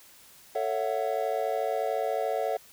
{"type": "chord", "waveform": "triangle", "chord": "F# minor seventh", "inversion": "first", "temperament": "just", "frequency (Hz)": [444, 555, 666, 740], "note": ["A4", "C#5", "E5", "F#5"], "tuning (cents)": [16, 2, 18, 0], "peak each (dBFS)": -30, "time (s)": [0.55, 2.57], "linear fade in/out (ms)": 5, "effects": ["white hiss -54 dBFS RMS until 2.72 s"]}